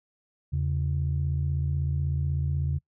sine tone pair together, 82.41 / 138.59 Hz, E2 / C#3, 0 / 0 cents, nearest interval major sixth, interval 900 cents, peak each -26 dBFS, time 0.52-2.79 s, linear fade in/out 20 ms, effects noise-tail reverb RT60 0.1 s tail -24 dB re dry + tanh soft clip ceiling -18 dBFS

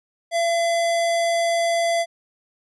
square tone, 677 Hz, E5, 46 cents sharp, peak -19 dBFS, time 0.31-2.06 s, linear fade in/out 50 ms, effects resampled to 24000 Hz

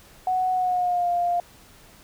sine tone with pitch glide, 741 to 700.6 Hz, F#5 to F5, +2 to +5 cents, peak -20 dBFS, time 0.27-1.4 s, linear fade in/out 2 ms, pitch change -97 cents, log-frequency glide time 0.53-1.09 s, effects pink hiss -51 dBFS RMS until 2.03 s

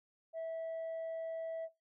sine tone, 653 Hz, E5, 17 cents flat, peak -35 dBFS, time 0.33-1.69 s, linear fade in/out 50 ms, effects noise-tail reverb RT60 0.2 s tail -20 dB re dry + tanh soft clip ceiling -37 dBFS

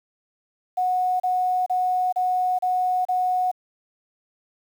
sine tone bursts, 733 Hz, F#5, 16 cents flat, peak -19 dBFS, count 6, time 0.77-3.515 s, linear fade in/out 10 ms, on 430 ms, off 33 ms, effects 8-bit

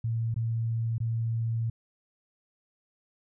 sine tone with dropouts, 114.3 Hz, A#2, 34 cents flat, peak -26 dBFS, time 0.04-1.7 s, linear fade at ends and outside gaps 5 ms, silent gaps 0.343-0.361 / 0.982-1.002 s, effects none

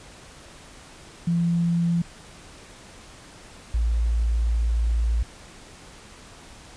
sine tone pair in turn, 170.4 / 57 Hz, F3 / A#1, -42 / -38 cents, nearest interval octave + perfect fifth, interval 1896 cents, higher first, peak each -19 dBFS, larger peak neither, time 1.27-2.02 / 3.74-5.23 s, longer second, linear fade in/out 5 ms, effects pink hiss -46 dBFS RMS until 6.76 s + resampled to 22050 Hz

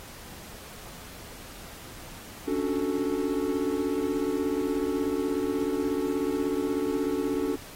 triangle chord, D major seventh, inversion third, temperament equal, 277.2 / 293.7 / 370 / 440 Hz, C#4 / D4 / F#4 / A4, 0 / 0 / 0 / 0 cents, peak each -29 dBFS, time 2.47-7.56 s, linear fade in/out 10 ms, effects pink hiss -45 dBFS RMS until 7.75 s + AAC 48 kbps

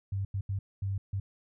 sine tone bursts at uneven times, 98 Hz, G2, in tune, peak -29 dBFS, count 5, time 0.12-0.25 / 0.34-0.41 / 0.49-0.59 / 0.82-0.98 / 1.13-1.2 s, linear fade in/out 5 ms, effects none

